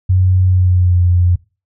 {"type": "tone with pitch glide", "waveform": "sine", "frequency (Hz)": [92.5, 88.68], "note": ["F#2", "F2"], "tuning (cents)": [0, 27], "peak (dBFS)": -8, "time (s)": [0.09, 1.36], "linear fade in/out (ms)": 10, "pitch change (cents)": -73, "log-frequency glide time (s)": [0.46, 1.01], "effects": ["noise-tail reverb RT60 0.3 s tail -22 dB re dry"]}